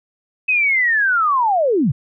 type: linear sweep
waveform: sine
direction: down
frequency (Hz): 2571 to 107.2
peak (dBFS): -13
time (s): 0.48-1.92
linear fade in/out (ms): 10
effects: none